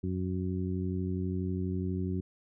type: harmonic tone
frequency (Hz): 92.2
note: F#2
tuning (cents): -6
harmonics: 1 / 2 / 3 / 4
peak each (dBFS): -33 / -34 / -38 / -39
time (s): 0.03-2.21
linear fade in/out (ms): 10
effects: none